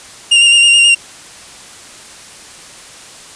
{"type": "tone with vibrato", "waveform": "45% pulse", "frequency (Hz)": 2800, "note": "F7", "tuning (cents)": 4, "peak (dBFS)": -5, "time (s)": [0.31, 0.95], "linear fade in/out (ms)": 10, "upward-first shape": "square", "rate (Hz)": 9.4, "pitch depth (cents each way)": 21, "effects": ["white hiss -35 dBFS RMS until 3.35 s", "resampled to 22050 Hz"]}